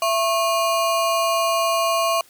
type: ring-modulated tone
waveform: square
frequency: 880 Hz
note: A5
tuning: in tune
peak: -15 dBFS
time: 0.02-2.21 s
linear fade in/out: 2 ms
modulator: 212 Hz
effects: white hiss -52 dBFS RMS until 2.29 s + MP3 96 kbps